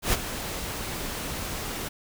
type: noise with ADSR envelope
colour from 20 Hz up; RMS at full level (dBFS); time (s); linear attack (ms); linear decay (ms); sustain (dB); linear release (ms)
pink; -22; 0.02-1.89; 110; 30; -11; 14
effects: none